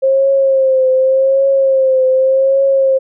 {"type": "tone with vibrato", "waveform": "sine", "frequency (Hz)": 532, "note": "C5", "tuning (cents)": 29, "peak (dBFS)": -8, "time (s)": [0.02, 2.99], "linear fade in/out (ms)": 20, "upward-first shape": "triangle", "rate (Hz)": 0.86, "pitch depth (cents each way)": 50, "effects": []}